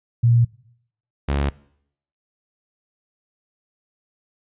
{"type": "tone pair in turn", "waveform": ["sine", "sawtooth"], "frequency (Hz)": [118.1, 70.59], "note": ["A#2", "C#2"], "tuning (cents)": [23, 32], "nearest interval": "major sixth", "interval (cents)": 891, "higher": "first", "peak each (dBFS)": [-12, -15], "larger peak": "first", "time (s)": [[0.23, 0.45], [1.28, 1.5]], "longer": "neither", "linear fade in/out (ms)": 10, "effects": ["noise-tail reverb RT60 0.7 s tail -22 dB re dry", "resampled to 8000 Hz"]}